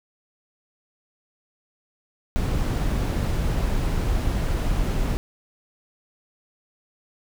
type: noise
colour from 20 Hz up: brown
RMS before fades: -23 dBFS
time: 2.36-5.17 s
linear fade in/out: 0 ms
effects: none